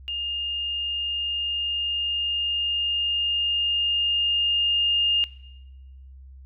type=tone with level ramp; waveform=sine; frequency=2825 Hz; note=F7; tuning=19 cents sharp; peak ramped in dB=-27 to -19 dBFS; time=0.08-5.24 s; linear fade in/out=0 ms; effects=noise-tail reverb RT60 1.0 s tail -18 dB re dry + added 66 Hz sine -42 dBFS peak until 6.45 s